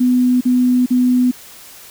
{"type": "tone bursts", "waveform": "sine", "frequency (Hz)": 249.7, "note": "B3", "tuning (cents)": 19, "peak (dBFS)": -10, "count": 3, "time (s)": [0, 1.314], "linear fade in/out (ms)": 10, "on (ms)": 410, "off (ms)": 42, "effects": ["white hiss -39 dBFS RMS until 1.9 s"]}